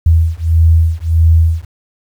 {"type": "beating tone pair", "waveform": "sine", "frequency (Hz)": [81, 82.6], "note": ["E2", "E2"], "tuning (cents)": [-30, 4], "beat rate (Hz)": 1.6, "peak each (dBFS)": [-10, -10], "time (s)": [0.06, 1.65], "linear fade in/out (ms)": 5, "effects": ["7-bit"]}